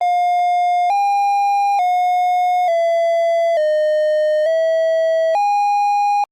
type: tone with pitch steps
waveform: triangle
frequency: 710 / 806 / 721 / 672 / 612 / 650 / 818 Hz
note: F5 / G5 / F#5 / E5 / D#5 / E5 / G#5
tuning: +28 / +48 / -45 / +33 / -29 / -24 / -26 cents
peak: -11 dBFS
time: 0.01-6.24 s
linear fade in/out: 2 ms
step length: 890 ms
effects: Opus 24 kbps